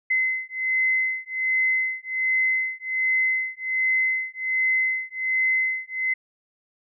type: beating tone pair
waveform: sine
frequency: 2049 / 2050.3 Hz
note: C7 / C7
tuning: -37 / -36 cents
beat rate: 1.3 Hz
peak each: -24 dBFS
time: 0.1-6.14 s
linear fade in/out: 10 ms
effects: none